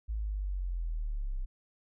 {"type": "linear sweep", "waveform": "sine", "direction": "down", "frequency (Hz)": [55, 30.87], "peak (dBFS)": -31, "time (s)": [0.08, 1.46], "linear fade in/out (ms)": 20, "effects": []}